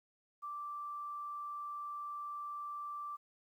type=tone; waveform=sine; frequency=1172 Hz; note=D6; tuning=4 cents flat; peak=-40 dBFS; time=0.42-3.17 s; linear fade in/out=20 ms; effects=12-bit